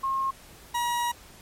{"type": "tone pair in turn", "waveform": ["sine", "40% pulse"], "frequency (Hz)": [1074, 956.8], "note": ["C6", "A#5"], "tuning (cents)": [45, 45], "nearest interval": "major second", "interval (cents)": 200, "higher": "first", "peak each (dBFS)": -24, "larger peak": "neither", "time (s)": [[0.03, 0.31], [0.74, 1.12]], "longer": "second", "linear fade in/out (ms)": 10, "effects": ["pink hiss -50 dBFS RMS until 1.41 s", "MP3 64 kbps"]}